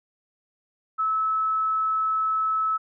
sine tone, 1300 Hz, E6, 24 cents flat, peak -21 dBFS, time 0.98-2.78 s, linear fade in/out 20 ms, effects none

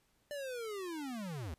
square linear sweep, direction down, 593 to 69.3 Hz, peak -40 dBFS, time 0.31-1.54 s, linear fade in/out 0 ms, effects pink hiss -74 dBFS RMS until 1.58 s + resampled to 32000 Hz

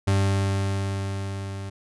40% pulse tone with level ramp, 98 Hz, G2, in tune, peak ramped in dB -17 to -31 dBFS, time 0.07-1.7 s, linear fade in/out 10 ms, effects resampled to 24000 Hz

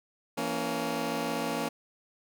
15% pulse chord, A# diminished, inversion second, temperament just, 167.82 / 233.1 / 279.7 Hz, E3 / A#3 / C#4, +31 / 0 / +16 cents, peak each -31 / -27 / -27 dBFS, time 0.37-1.69 s, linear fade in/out 10 ms, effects none

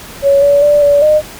sine tone with pitch steps, 558 / 570 / 586 / 575 / 610 Hz, C#5 / C#5 / D5 / D5 / D#5, +11 / +48 / -4 / -37 / -34 cents, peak -5 dBFS, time 0.22-1.22 s, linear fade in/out 50 ms, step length 200 ms, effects pink hiss -31 dBFS RMS until 1.39 s

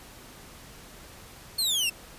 sawtooth exponential sweep, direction down, 4405 to 2637 Hz, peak -21 dBFS, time 1.58-1.9 s, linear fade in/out 10 ms, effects pink hiss -48 dBFS RMS until 2.18 s + resampled to 32000 Hz

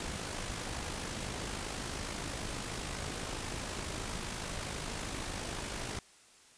pink noise with amplitude modulation, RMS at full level -37 dBFS, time 0-5.99 s, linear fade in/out 2 ms, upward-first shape sine, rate 52.3 Hz, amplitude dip 45%, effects white hiss -60 dBFS RMS until 6.57 s + resampled to 22050 Hz

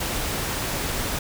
pink noise, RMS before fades -27 dBFS, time 0-1.19 s, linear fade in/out 5 ms, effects none

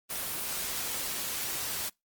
white noise, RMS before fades -34 dBFS, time 0.09-1.9 s, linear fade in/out 20 ms, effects noise-tail reverb RT60 0.2 s tail -26 dB re dry + Opus 24 kbps

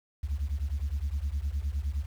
sine beating tone pair, 66.1 / 75.8 Hz, C2 / D#2, +18 / -45 cents, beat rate 9.7 Hz, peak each -30 dBFS, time 0.23-2.06 s, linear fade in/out 10 ms, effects tanh soft clip ceiling -24 dBFS + 9-bit

